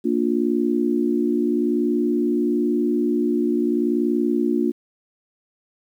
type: chord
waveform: sine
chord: Bb major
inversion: none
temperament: equal with one note detuned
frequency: 233.1 / 293.7 / 354.5 Hz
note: Bb3 / D4 / F4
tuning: 0 / 0 / +26 cents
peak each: -22 dBFS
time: 0.04-4.72 s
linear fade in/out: 20 ms
effects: 9-bit

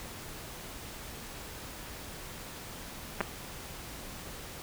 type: clicks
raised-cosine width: 0.5 ms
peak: -14 dBFS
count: 2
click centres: 3.206 / 3.211 s
effects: pink hiss -44 dBFS RMS until 4.62 s

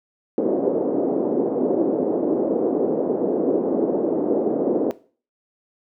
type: band-pass noise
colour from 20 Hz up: pink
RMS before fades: -21 dBFS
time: 0.38-4.91 s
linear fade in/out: 0 ms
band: 280 to 510 Hz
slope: 24 dB/octave
effects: noise-tail reverb RT60 0.4 s tail -18 dB re dry

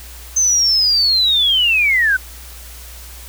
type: linear sweep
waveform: sine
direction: down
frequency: 6272 to 1480 Hz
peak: -11 dBFS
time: 0.36-2.17 s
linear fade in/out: 10 ms
effects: added 60 Hz sine -35 dBFS peak until 3.28 s + white hiss -38 dBFS RMS until 3.28 s

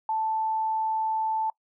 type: tone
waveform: sine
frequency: 880 Hz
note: A5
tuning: in tune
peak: -24 dBFS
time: 0.09-1.5 s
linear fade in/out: 2 ms
effects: noise-tail reverb RT60 0.1 s tail -23 dB re dry

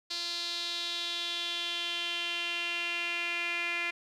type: tone with band-pass filter sweep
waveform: sawtooth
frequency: 344.5 Hz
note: F4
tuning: 24 cents flat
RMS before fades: -34 dBFS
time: 0.1-3.91 s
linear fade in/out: 10 ms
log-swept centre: 4300 to 2300 Hz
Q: 4.8
effects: none

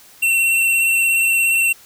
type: tone with vibrato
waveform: square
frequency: 2712 Hz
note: E7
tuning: 49 cents sharp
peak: -14 dBFS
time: 0.22-1.73 s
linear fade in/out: 10 ms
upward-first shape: sine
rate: 17 Hz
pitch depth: 18 cents each way
effects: white hiss -46 dBFS RMS until 1.85 s

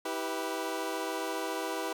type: chord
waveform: 20% pulse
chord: E minor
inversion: none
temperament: equal with one note detuned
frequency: 324.5 / 392 / 493.9 Hz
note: E4 / G4 / B4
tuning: -27 / 0 / 0 cents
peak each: -32 dBFS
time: 0.05-1.93 s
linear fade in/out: 5 ms
effects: none

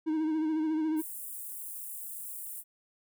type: tone with vibrato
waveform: triangle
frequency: 313.6 Hz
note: D#4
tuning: 14 cents sharp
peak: -25 dBFS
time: 0.06-1.02 s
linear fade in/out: 20 ms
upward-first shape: sine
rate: 14 Hz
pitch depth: 41 cents each way
type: high-pass noise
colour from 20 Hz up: white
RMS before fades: -41 dBFS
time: 0.96-2.64 s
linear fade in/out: 50 ms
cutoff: 8300 Hz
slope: 48 dB/octave
effects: none

